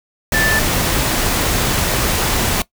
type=tone in noise; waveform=sine; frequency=1760 Hz; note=A6; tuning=in tune; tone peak=-15 dBFS; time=0.34-0.59 s; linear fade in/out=2 ms; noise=pink; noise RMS=-17 dBFS; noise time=0.32-2.62 s; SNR=-1 dB; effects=noise-tail reverb RT60 0.1 s tail -19 dB re dry

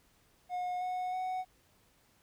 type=tone with pitch steps; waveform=triangle; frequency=722 / 732.1 / 742.3 Hz; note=F#5 / F#5 / F#5; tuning=-43 / -19 / +5 cents; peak=-31 dBFS; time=0.49-1.45 s; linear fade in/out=50 ms; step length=320 ms; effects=pink hiss -68 dBFS RMS until 2.22 s

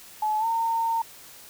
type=tone with pitch glide; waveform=sine; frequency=857 to 913.2 Hz; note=A5 to A#5; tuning=-46 to -36 cents; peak=-22 dBFS; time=0.22-1.02 s; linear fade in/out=5 ms; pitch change=+110 cents; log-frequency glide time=0.39-0.46 s; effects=white hiss -47 dBFS RMS until 1.49 s

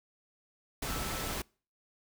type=tone in noise; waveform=sine; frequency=1316 Hz; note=E6; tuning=3 cents flat; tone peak=-44 dBFS; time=0.87-1.32 s; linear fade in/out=5 ms; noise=pink; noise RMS=-36 dBFS; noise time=0.82-1.42 s; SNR=-11 dB; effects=noise-tail reverb RT60 0.4 s tail -26 dB re dry

